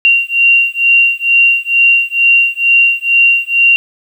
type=beating tone pair; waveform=sine; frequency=2761 / 2763.2 Hz; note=F7 / F7; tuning=-20 / -19 cents; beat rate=2.2 Hz; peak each=-10 dBFS; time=0.05-3.76 s; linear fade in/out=0 ms; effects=7-bit